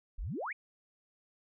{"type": "exponential sweep", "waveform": "sine", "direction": "up", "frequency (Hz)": [30.87, 2500], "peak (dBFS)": -35, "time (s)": [0.18, 0.53], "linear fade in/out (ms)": 10, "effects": []}